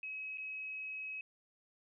sine tone with dropouts, 2555 Hz, D#7, 45 cents sharp, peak -40 dBFS, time 0.03-1.21 s, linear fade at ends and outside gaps 2 ms, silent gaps 0.374-0.381 s, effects none

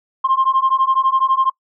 sine beating tone pair, 1054 / 1066 Hz, C6 / C6, +12 / +32 cents, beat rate 12 Hz, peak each -15 dBFS, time 0.24-1.5 s, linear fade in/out 10 ms, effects noise-tail reverb RT60 0.1 s tail -24 dB re dry + tanh soft clip ceiling -7 dBFS

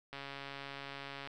click train, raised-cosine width 0.3 ms, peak -28 dBFS, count 160, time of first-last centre 0.13-1.274 s, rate 139 Hz, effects none

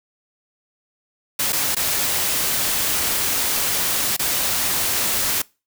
white noise with dropouts, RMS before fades -21 dBFS, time 1.39-5.42 s, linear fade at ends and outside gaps 5 ms, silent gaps 1.524-1.528 / 1.749-1.765 / 4.166-4.193 s, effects noise-tail reverb RT60 0.3 s tail -24 dB re dry

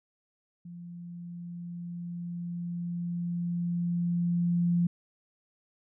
sine tone with level ramp, 173.2 Hz, F3, 14 cents flat, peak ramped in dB -41 to -22 dBFS, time 0.65-4.87 s, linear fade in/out 5 ms, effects none

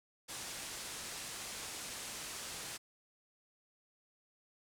white low-pass noise, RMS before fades -45 dBFS, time 0.28-2.78 s, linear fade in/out 20 ms, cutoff 9800 Hz, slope 24 dB/octave, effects none

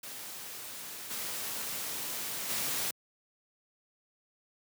white noise with level steps, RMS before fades -43 / -37 / -33 dBFS, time 0.03-2.91 s, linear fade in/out 5 ms, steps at 1.1 / 2.49 s, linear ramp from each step 10 ms, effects high-pass 100 Hz 12 dB/octave

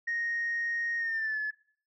sine tone with pitch glide, 1864.7 to 1719.8 Hz, A#6 to A6, 0 to -40 cents, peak -28 dBFS, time 0.07-1.51 s, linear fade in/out 10 ms, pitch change -140 cents, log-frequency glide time 0.98-1.39 s, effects noise-tail reverb RT60 0.5 s tail -19 dB re dry + tanh soft clip ceiling -25 dBFS

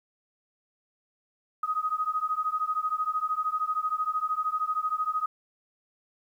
sine beating tone pair, 1249 / 1262 Hz, D#6 / D#6, +6 / +24 cents, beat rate 13 Hz, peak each -29 / -29 dBFS, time 1.63-5.26 s, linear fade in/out 5 ms, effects 10-bit

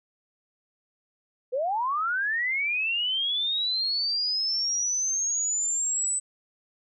sine linear sweep, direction up, 475 to 8050 Hz, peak -24 dBFS, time 1.52-6.2 s, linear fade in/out 20 ms, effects none

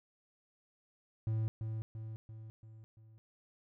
triangle tone with echo, 110.4 Hz, A2, 6 cents sharp, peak -29 dBFS, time 1.27-1.48 s, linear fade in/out 0 ms, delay 340 ms, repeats 5, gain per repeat -5 dB, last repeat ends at 3.18 s, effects none

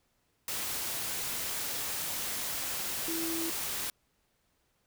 sine tone in noise, 329.6 Hz, E4, in tune, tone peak -34 dBFS, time 3.08-3.5 s, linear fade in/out 2 ms, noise white, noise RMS -35 dBFS, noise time 0.48-3.9 s, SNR -2 dB, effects pink hiss -74 dBFS RMS until 4.86 s

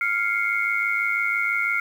sine tone cluster, 1395 / 2110 / 2216 Hz, F6 / C7 / C#7, -2 / +14 / -1 cents, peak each -25 dBFS, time 0.01-1.8 s, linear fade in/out 2 ms, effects 8-bit

